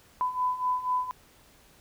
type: beating tone pair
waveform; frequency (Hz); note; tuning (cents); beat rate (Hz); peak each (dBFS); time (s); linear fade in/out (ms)
sine; 1000 / 1004.1; B5 / B5; +21 / +28; 4.1; -31 / -27; 0.21-1.11; 0
effects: pink hiss -58 dBFS RMS until 1.8 s